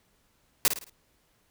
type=noise with echo; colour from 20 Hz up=white; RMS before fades=-21 dBFS; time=0.65-0.68 s; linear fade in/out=0 ms; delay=54 ms; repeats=4; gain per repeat=-8 dB; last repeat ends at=0.896 s; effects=pink hiss -68 dBFS RMS until 1.5 s